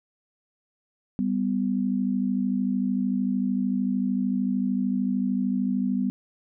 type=tone pair together; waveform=sine; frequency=196.3 / 249.6 Hz; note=G3 / B3; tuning=+3 / +19 cents; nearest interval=major third; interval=416 cents; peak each=-25 dBFS; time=1.19-6.1 s; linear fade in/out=0 ms; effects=none